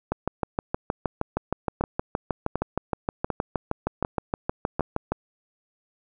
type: two click trains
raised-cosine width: 1 ms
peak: -11 / -10 dBFS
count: 5 / 33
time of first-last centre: 1.81-4.795 / 0.12-5.12 s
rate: 1.34 / 6.4 Hz
effects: none